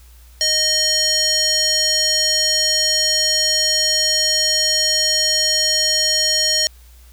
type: tone with band-pass filter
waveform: square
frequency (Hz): 620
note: D#5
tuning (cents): -6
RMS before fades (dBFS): -17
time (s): 0.41-6.67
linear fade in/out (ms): 0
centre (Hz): 5400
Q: 3.2
effects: added 60 Hz sine -42 dBFS peak until 7.12 s + white hiss -52 dBFS RMS until 7.12 s